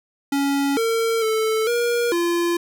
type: tone with pitch steps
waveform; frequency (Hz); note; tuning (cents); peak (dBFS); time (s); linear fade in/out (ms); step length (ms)
square; 279.6 / 455.2 / 439.6 / 475.5 / 343.8; C#4 / A#4 / A4 / A#4 / F4; +15 / -41 / -2 / +34 / -27; -19; 0.32-2.57; 5; 450
effects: none